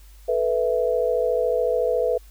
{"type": "chord", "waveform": "sine", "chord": "A suspended second", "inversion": "none", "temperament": "equal", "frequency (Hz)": [440, 493.9, 659.3], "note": ["A4", "B4", "E5"], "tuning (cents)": [0, 0, 0], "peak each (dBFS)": [-25, -21, -25], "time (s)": [0.28, 2.18], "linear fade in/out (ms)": 10, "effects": ["added 50 Hz sine -44 dBFS peak until 2.3 s", "white hiss -56 dBFS RMS until 2.3 s"]}